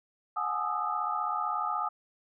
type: tone cluster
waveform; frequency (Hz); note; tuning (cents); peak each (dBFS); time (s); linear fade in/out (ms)
sine; 728 / 821 / 856 / 1223 / 1299; F#5 / G#5 / A5 / D#6 / E6; -28 / -20 / -48 / -30 / -26; -37 / -40 / -36 / -31 / -36; 0.36-1.89; 10
effects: none